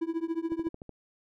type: tone with tremolo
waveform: triangle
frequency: 329.6 Hz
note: E4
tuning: in tune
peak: -23 dBFS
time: 0.01-0.69 s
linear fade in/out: 10 ms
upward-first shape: triangle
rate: 14 Hz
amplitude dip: 100%
type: click train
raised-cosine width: 2 ms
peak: -30 dBFS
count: 6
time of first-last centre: 0.52-0.893 s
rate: 13.4 Hz
effects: none